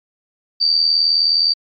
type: tone with amplitude modulation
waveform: sine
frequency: 4632 Hz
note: D8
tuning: 25 cents flat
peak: -9 dBFS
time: 0.6-1.54 s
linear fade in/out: 20 ms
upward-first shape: sine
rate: 79.7 Hz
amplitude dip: 65%
effects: MP3 48 kbps